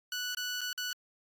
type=tone with dropouts; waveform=15% pulse; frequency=1480 Hz; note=F#6; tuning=in tune; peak=-27 dBFS; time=0.12-0.93 s; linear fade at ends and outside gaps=2 ms; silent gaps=0.348-0.371 / 0.609-0.614 / 0.73-0.777 s; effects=AAC 64 kbps